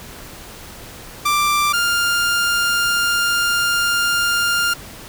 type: tone pair in turn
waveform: sawtooth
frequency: 1179 / 1402.1 Hz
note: D6 / F6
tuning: +6 / +6 cents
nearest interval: minor third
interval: 300 cents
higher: second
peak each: -11 / -12 dBFS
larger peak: first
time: 1.25-1.73 / 1.73-4.74 s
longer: second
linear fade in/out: 10 ms
effects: pink hiss -37 dBFS RMS until 5.08 s